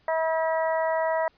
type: harmonic tone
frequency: 322.2 Hz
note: E4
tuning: 39 cents flat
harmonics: 2 / 3 / 4 / 5 / 6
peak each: -24 / -28 / -37 / -39 / -34 dBFS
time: 0.08-1.28 s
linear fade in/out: 2 ms
effects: pink hiss -63 dBFS RMS until 1.37 s + resampled to 11025 Hz